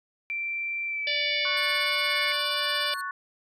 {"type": "tone with pitch glide", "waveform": "sine", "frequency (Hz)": [2349, 2192], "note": ["D7", "C#7"], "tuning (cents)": [0, -20], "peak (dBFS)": -28, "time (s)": [0.3, 2.32], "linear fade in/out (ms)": 0, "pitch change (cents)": -120, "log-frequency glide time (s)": [0.86, 1.55]}
{"type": "harmonic tone", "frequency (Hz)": 587.3, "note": "D5", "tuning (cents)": 0, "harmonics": [1, 3, 4, 5, 6, 7, 8, 9], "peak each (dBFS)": [-36, -37, -35, -32, -31, -39, -34, -42], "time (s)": [1.07, 2.94], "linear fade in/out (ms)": 2}
{"type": "chord", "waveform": "sine", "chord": "F# minor", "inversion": "second", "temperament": "equal", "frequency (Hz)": [1108.7, 1480, 1760], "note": ["C#6", "F#6", "A6"], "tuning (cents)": [0, 0, 0], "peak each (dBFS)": [-33, -34, -39], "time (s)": [1.45, 3.11], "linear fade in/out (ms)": 2}
{"type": "tone with tremolo", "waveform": "20% pulse", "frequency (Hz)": 4309, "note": "C#8", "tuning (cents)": -50, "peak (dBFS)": -32, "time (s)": [1.57, 3.01], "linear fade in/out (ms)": 0, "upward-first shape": "sine", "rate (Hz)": 17, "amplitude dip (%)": 75}
{"effects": ["resampled to 32000 Hz"]}